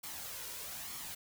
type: noise with flanger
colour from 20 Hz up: white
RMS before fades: -44 dBFS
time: 0.03-1.15 s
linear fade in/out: 10 ms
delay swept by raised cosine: 0.91 to 2.11 ms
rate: 1.1 Hz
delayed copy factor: +0.5
effects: none